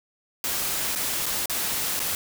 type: noise with dropouts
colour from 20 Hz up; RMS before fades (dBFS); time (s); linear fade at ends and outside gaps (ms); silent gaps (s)
white; -27; 0.44-2.15; 1; 0.952-0.958 / 1.258-1.263 / 1.458-1.497 / 1.994-2
effects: none